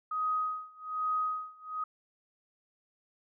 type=tone with tremolo; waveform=sine; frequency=1255 Hz; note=D#6; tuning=15 cents sharp; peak=-27 dBFS; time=0.11-1.84 s; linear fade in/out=5 ms; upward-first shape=sine; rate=1.2 Hz; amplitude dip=95%; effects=none